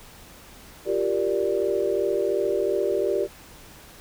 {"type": "chord", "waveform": "sine", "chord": "G minor seventh", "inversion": "third", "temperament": "equal", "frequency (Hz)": [349.2, 392, 466.2, 587.3], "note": ["F4", "G4", "Bb4", "D5"], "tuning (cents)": [0, 0, 0, 0], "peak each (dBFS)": [-29, -24, -28, -27], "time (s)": [0.85, 3.28], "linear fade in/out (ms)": 50, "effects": ["pink hiss -47 dBFS RMS until 4 s"]}